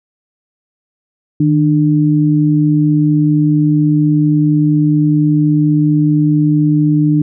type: tone pair together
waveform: sine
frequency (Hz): 154.1 / 298.4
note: D#3 / D4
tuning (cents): -16 / +28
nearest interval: major seventh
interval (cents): 1144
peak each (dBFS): -11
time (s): 1.4-7.22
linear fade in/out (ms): 5
effects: none